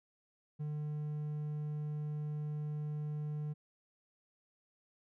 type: tone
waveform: triangle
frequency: 150 Hz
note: D3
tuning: 37 cents sharp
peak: -34 dBFS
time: 0.59-3.54 s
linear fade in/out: 20 ms
effects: none